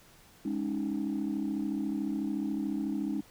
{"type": "chord", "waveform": "sine", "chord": "Ab suspended fourth", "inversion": "none", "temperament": "equal with one note detuned", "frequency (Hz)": [206.5, 277.2, 311.1], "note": ["Ab3", "Db4", "Eb4"], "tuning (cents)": [-10, 0, 0], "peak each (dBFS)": -33, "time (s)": [0.45, 3.21], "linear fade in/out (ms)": 5, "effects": ["tanh soft clip ceiling -24 dBFS", "pink hiss -58 dBFS RMS until 3.3 s"]}